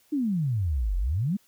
sine exponential two-way sweep, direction down then up, 311.1 to 42.38 to 217.2 Hz, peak -23 dBFS, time 0.12-1.37 s, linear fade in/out 10 ms, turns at 0.97 s, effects white hiss -63 dBFS RMS until 1.47 s

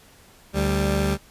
20% pulse tone pair together, 73.93 / 196.3 Hz, D2 / G3, +12 / +3 cents, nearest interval octave + perfect fourth, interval 1691 cents, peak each -18 dBFS, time 0.53-1.18 s, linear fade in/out 50 ms, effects pink hiss -52 dBFS RMS until 1.3 s + resampled to 32000 Hz

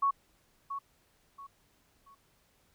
sine tone with echo, 1110 Hz, C#6, 2 cents sharp, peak -24 dBFS, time 0.02-0.11 s, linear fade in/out 10 ms, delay 680 ms, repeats 3, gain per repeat -10 dB, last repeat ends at 2.15 s, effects pink hiss -69 dBFS RMS until 2.74 s

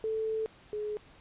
sine tone pair in turn, 440 / 421.6 Hz, A4 / G#4, 0 / +26 cents, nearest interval minor second, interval 74 cents, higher first, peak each -29 / -32 dBFS, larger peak first, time 0.04-0.46 / 0.73-0.97 s, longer first, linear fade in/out 0 ms, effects pink hiss -57 dBFS RMS until 1.2 s + resampled to 8000 Hz

